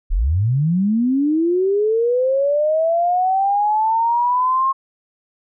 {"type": "linear sweep", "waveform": "sine", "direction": "up", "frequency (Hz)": [30.87, 1078], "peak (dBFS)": -14, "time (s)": [0.1, 4.73], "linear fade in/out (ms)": 20, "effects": []}